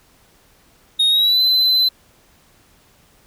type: tone with pitch glide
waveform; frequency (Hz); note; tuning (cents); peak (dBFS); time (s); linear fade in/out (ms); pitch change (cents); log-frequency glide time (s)
triangle; 3729 to 4043; A#7 to B7; 0 to +40; -11; 0.99-1.89; 10; +140; 1.09-1.41
effects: pink hiss -54 dBFS RMS until 3.26 s